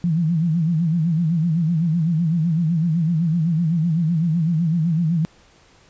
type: tone with vibrato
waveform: sine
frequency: 164.81 Hz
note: E3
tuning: in tune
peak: -16 dBFS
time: 0.04-5.25 s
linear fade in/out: 0 ms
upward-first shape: sine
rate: 7.9 Hz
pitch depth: 120 cents each way
effects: pink hiss -53 dBFS RMS until 5.89 s + resampled to 16000 Hz